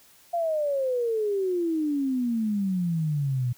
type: exponential sweep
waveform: sine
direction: down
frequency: 698.5 to 120 Hz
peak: -23 dBFS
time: 0.33-3.53 s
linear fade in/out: 10 ms
effects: white hiss -56 dBFS RMS until 3.57 s

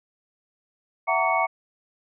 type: tone cluster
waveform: sine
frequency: 667 / 750 / 918 / 1138 / 2210 Hz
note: E5 / F#5 / A#5 / C#6 / C#7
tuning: +20 / +23 / -27 / +45 / -6 cents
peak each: -26 dBFS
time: 1.07-1.47 s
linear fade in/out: 20 ms
effects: none

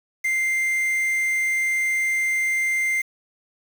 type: tone with quantisation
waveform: triangle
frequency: 2093 Hz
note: C7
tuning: in tune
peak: -18 dBFS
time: 0.24-3.02 s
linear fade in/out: 10 ms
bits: 6
effects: none

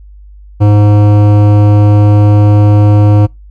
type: tone with hard clipping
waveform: sine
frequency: 103.83 Hz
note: G#2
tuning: in tune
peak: -5 dBFS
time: 0.6-3.27 s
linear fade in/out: 20 ms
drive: 15 dB
effects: noise-tail reverb RT60 0.2 s tail -26 dB re dry + added 50 Hz sine -31 dBFS peak until 3.5 s

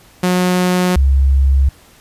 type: tone pair in turn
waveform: sawtooth / sine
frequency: 181.1 / 67.84 Hz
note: F#3 / C#2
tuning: -37 / -37 cents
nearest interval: octave + perfect fourth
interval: 1700 cents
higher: first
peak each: -8 dBFS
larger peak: neither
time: 0.23-0.96 / 0.96-1.69 s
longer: neither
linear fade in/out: 5 ms
effects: pink hiss -46 dBFS RMS until 2 s + resampled to 32000 Hz

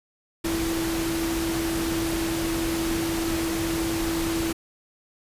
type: tone in noise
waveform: sine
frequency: 330.3 Hz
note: E4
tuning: 4 cents sharp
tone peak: -25 dBFS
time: 0.44-4.53 s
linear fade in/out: 10 ms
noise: pink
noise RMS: -30 dBFS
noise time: 0.44-4.53 s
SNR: +2 dB
effects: resampled to 32000 Hz

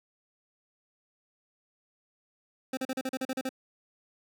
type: tone bursts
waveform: 25% pulse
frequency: 261.6 Hz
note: C4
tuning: in tune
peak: -26 dBFS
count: 10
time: 2.73-3.492 s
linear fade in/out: 5 ms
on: 42 ms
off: 38 ms
effects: none

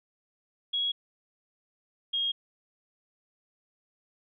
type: tone pair in turn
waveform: sine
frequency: 3322 / 3257 Hz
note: G#7 / G#7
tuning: 0 / -34 cents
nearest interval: unison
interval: 34 cents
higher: first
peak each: -26 dBFS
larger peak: neither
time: 0.73-0.92 / 2.13-2.32 s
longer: neither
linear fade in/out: 10 ms
effects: none

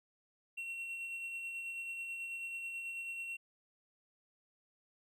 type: tone with tremolo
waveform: triangle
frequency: 2726 Hz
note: F7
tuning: 43 cents flat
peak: -37 dBFS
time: 0.57-3.37 s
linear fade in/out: 10 ms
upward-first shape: sine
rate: 9.2 Hz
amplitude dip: 30%
effects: none

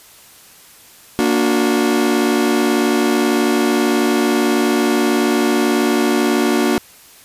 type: chord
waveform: 40% pulse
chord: Bb augmented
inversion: none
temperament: just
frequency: 233.1 / 291.4 / 364.2 Hz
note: Bb3 / D4 / F#4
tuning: 0 / -13 / -27 cents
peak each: -17 dBFS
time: 1.19-6.78 s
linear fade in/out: 0 ms
effects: white hiss -44 dBFS RMS until 7.24 s + resampled to 32000 Hz

